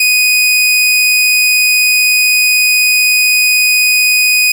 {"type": "tone", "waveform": "sawtooth", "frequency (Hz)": 2489, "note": "D#7", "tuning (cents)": 0, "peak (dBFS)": -4, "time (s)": [0, 4.52], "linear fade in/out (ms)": 5, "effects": []}